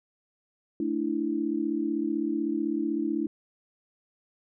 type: chord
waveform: sine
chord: A suspended fourth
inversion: none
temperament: equal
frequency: 220 / 293.7 / 329.6 Hz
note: A3 / D4 / E4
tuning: 0 / 0 / 0 cents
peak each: -33 / -29 / -29 dBFS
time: 0.8-3.27 s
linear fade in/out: 2 ms
effects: none